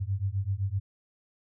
sine beating tone pair, 94.2 / 102 Hz, F#2 / G#2, +32 / -31 cents, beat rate 7.8 Hz, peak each -30 dBFS, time 0-0.8 s, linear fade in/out 20 ms, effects none

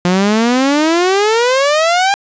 sawtooth exponential sweep, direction up, 174.6 to 811 Hz, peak -6 dBFS, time 0.05-2.14 s, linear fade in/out 0 ms, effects resampled to 16000 Hz + 7-bit

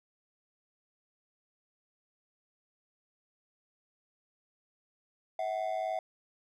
triangle ring-modulated tone, 698.5 Hz, F5, in tune, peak -26 dBFS, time 5.39-5.99 s, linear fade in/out 2 ms, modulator 51.6 Hz, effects none

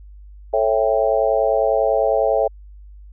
sine chord, A dominant seventh, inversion none, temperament just, 440 / 550 / 660 / 792 Hz, A4 / C#5 / E5 / G5, 0 / -14 / +2 / +18 cents, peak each -21 / -19 / -19 / -23 dBFS, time 0.53-2.48 s, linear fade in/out 10 ms, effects added 50 Hz sine -38 dBFS peak until 3.12 s

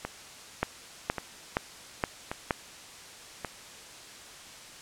two click trains, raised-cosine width 0.5 ms, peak -10 / -17 dBFS, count 5 / 4, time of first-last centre 0.63-2.508 / 0.05-3.448 s, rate 2.13 / 0.883 Hz, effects white hiss -47 dBFS RMS until 4.81 s + low-pass 8000 Hz 12 dB/octave

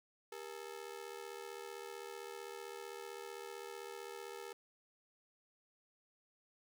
sawtooth ring-modulated tone, 435.4 Hz, A4, 18 cents flat, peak -39 dBFS, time 0.32-4.53 s, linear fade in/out 2 ms, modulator 37.8 Hz, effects none

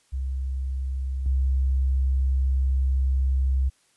sine tone with level steps, 66 Hz, C2, 16 cents sharp, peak -25 / -19 dBFS, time 0.12-3.7 s, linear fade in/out 20 ms, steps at 1.26 s, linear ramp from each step 2 ms, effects white hiss -64 dBFS RMS until 3.96 s + resampled to 24000 Hz

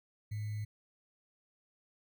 sine tone with sample-and-hold, 106 Hz, G#2, 36 cents sharp, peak -35 dBFS, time 0.31-0.65 s, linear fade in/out 10 ms, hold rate 2100 Hz, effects none

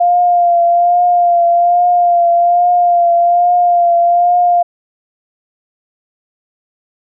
sine tone with vibrato, 698.5 Hz, F5, in tune, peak -7 dBFS, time 0-4.63 s, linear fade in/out 10 ms, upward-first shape triangle, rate 1.2 Hz, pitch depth 33 cents each way, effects none

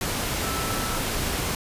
sine tone in noise, 1318.5 Hz, E6, in tune, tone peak -33 dBFS, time 0.43-0.98 s, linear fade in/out 2 ms, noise pink, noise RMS -27 dBFS, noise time 0.01-1.55 s, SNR -9 dB, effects resampled to 32000 Hz

